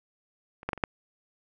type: clicks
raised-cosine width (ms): 0.5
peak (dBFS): -29 / -14 / -14 / -26 / -9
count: 5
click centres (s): 0.631 / 0.69 / 0.732 / 0.777 / 0.838
effects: none